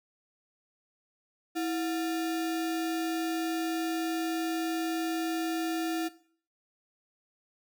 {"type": "tone with sample-and-hold", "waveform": "sine", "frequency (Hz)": 326.7, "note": "E4", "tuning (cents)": -15, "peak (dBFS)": -28, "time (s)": [1.55, 6.09], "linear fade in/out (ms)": 20, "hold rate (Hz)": 1050, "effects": ["noise-tail reverb RT60 0.5 s tail -17 dB re dry"]}